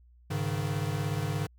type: chord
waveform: square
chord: Ab suspended fourth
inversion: none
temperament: equal with one note detuned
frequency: 101.92 / 138.59 / 155.56 Hz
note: Ab2 / Db3 / Eb3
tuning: -32 / 0 / 0 cents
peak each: -34 dBFS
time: 0.3-1.47 s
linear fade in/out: 10 ms
effects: added 60 Hz sine -55 dBFS peak until 1.58 s